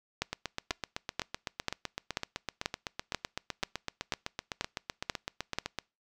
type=two click trains; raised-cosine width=0.2 ms; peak=-16 / -12 dBFS; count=44 / 12; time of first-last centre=0.33-5.787 / 0.22-5.586 s; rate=7.88 / 2.05 Hz; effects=noise-tail reverb RT60 0.3 s tail -26 dB re dry